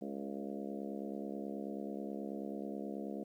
harmonic tone with a mistuned harmonic, 69.3 Hz, C#2, in tune, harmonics 3 / 4 / 5 / 6 / 7 / 8 / 9 / 10, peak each -43 / -45 / -47 / -49 / -50 / -51 / -52 / -53 dBFS, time 0.01-3.24 s, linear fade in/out 10 ms, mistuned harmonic 7, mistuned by -22 cents, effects 12-bit

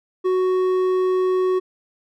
sine tone with hard clipping, 370.5 Hz, F#4, 2 cents sharp, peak -18 dBFS, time 0.24-1.6 s, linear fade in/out 20 ms, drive 6 dB, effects none

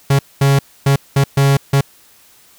45% pulse tone bursts at uneven times, 138.59 Hz, C#3, in tune, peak -9 dBFS, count 6, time 0.1-0.19 / 0.41-0.59 / 0.86-0.96 / 1.16-1.24 / 1.37-1.57 / 1.73-1.81 s, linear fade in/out 5 ms, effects white hiss -48 dBFS RMS until 2.58 s

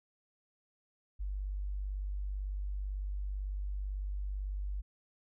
sine tone, 49 Hz, G1, in tune, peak -34 dBFS, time 1.19-4.82 s, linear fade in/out 20 ms, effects none

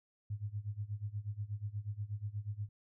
sine tone with tremolo, 103.83 Hz, G#2, in tune, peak -34 dBFS, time 0.3-2.69 s, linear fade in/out 5 ms, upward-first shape sine, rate 8.3 Hz, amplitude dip 90%, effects none

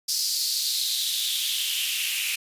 white noise with high-pass filter sweep, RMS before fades -26 dBFS, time 0.08-2.36 s, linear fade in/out 10 ms, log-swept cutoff 5000 to 2500 Hz, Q 4.8, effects resampled to 32000 Hz

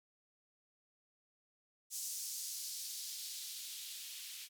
violet noise with band-pass filter sweep, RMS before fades -45 dBFS, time 1.9-4.49 s, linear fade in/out 50 ms, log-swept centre 6300 to 2900 Hz, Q 1.6, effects none

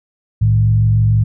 sine tone with frequency modulation, 109.3 Hz, A2, 11 cents flat, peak -9 dBFS, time 0.41-1.24 s, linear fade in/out 10 ms, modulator 46.2 Hz, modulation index 0.6, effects none

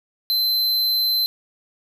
square tone, 4080 Hz, C8, 44 cents flat, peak -18 dBFS, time 0.3-1.26 s, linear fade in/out 0 ms, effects none

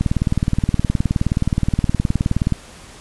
click train, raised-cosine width 5 ms, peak -4 dBFS, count 49, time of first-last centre 0.01-2.523 s, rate 19.1 Hz, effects pink hiss -41 dBFS RMS until 3 s + resampled to 24000 Hz

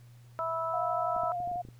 harmonic tone, 327.6 Hz, E4, 11 cents flat, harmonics 2 / 3 / 4, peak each -34 / -36 / -33 dBFS, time 0.39-1.32 s, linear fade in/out 0 ms
sine tone with vibrato, 707 Hz, F5, 21 cents sharp, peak -31 dBFS, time 0.73-1.62 s, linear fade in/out 10 ms, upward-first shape square, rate 12 Hz, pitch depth 24 cents each way
clicks, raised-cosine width 3 ms, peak -35 dBFS, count 8, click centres 1.164 / 1.235 / 1.403 / 1.475 / 1.515 / 1.558 / 1.651 / 1.687 s
effects added 120 Hz sine -51 dBFS peak until 1.79 s + pink hiss -65 dBFS RMS until 1.79 s

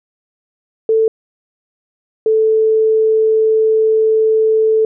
sine tone pair in turn, 443.6 / 439.3 Hz, A4 / A4, +14 / -3 cents, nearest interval unison, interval 17 cents, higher first, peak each -9 dBFS, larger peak neither, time 0.89-1.08 / 2.26-4.85 s, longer second, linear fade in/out 2 ms, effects none

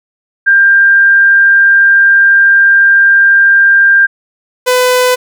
sine / sawtooth tone pair in turn, 1593 / 501.8 Hz, G6 / B4, +27 / +28 cents, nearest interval octave + minor sixth, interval 1999 cents, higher first, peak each -3 dBFS, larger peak neither, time 0.46-4.07 / 4.66-5.16 s, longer first, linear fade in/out 20 ms, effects none

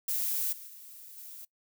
violet noise with level steps, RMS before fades -31 / -46 / -49 / -46 dBFS, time 0.08-1.45 s, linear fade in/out 5 ms, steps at 0.52 / 0.67 / 1.17 s, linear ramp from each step 10 ms, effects noise-tail reverb RT60 0.1 s tail -21 dB re dry

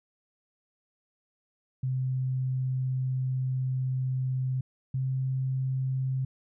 sine tone pair in turn, 129.7 / 131.43 Hz, C3 / C3, -15 / +8 cents, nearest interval unison, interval 23 cents, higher second, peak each -26 dBFS, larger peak neither, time 1.83-4.61 / 4.94-6.25 s, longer first, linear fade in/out 5 ms, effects none

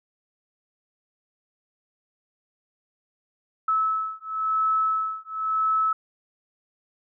sine beating tone pair, 1300 / 1300.96 Hz, E6 / E6, -24 / -23 cents, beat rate 0.96 Hz, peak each -25 dBFS, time 3.68-5.93 s, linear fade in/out 5 ms, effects none

